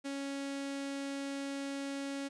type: tone with notch filter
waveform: sawtooth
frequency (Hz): 277.2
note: C#4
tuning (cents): 0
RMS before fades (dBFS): -39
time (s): 0.04-2.29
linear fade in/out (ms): 20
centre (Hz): 990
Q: 2
effects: resampled to 22050 Hz + 12-bit